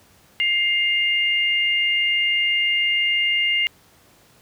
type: tone pair together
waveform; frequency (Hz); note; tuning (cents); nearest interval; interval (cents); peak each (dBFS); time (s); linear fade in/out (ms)
sine; 2110 / 2817; C7 / F7; +14 / +14; perfect fourth; 500; -20; 0.4-3.67; 0
effects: pink hiss -54 dBFS RMS until 4.41 s + high-pass 60 Hz 12 dB/octave